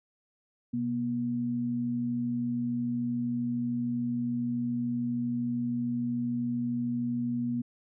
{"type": "tone pair together", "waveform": "sine", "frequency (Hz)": [127.29, 240.3], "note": ["C3", "B3"], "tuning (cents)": [-47, -47], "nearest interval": "major seventh", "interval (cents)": 1100, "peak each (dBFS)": [-37, -28], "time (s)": [0.73, 7.62], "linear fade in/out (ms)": 10, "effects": []}